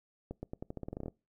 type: accelerating click train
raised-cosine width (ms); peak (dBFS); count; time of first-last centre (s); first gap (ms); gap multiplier
2; -26; 14; 0.31-1.082; 120; 0.87
effects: noise-tail reverb RT60 0.3 s tail -25 dB re dry